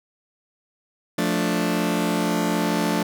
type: chord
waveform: sawtooth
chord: D minor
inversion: first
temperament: just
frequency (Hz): 176.2 / 220.2 / 293.7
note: F3 / A3 / D4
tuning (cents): +16 / +2 / 0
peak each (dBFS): -21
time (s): 1.18-3.03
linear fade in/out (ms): 5
effects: none